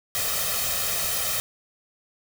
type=noise with comb filter; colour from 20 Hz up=white; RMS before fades=-26 dBFS; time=0.15-1.4 s; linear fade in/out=0 ms; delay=1.6 ms; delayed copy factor=+0.8; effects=none